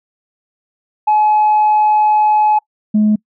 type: tone pair in turn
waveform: sine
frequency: 850 / 212.5 Hz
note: G#5 / G#3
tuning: +40 / +40 cents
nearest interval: 2 octaves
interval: 2400 cents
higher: first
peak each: -7 dBFS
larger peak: neither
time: 1.07-2.59 / 2.94-3.16 s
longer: first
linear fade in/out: 10 ms
effects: noise-tail reverb RT60 0.1 s tail -26 dB re dry + tanh soft clip ceiling -6 dBFS